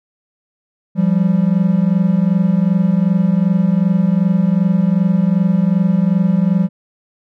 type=tone pair together; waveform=triangle; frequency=172.4 / 195.02 Hz; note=F3 / G3; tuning=-22 / -9 cents; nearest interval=major second; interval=213 cents; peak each=-12 dBFS; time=0.95-6.69 s; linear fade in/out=50 ms; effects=none